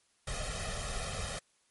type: noise with comb filter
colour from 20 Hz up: pink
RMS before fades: -37 dBFS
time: 0.27-1.39 s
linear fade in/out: 5 ms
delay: 1.6 ms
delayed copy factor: +1
effects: white hiss -71 dBFS RMS until 1.7 s + MP3 48 kbps